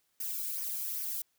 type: noise with flanger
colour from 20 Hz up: violet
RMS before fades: -36 dBFS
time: 0.2-1.22 s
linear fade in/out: 5 ms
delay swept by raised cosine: 0.25 to 1.12 ms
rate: 2.5 Hz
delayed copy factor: -0.55
effects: white hiss -75 dBFS RMS until 1.38 s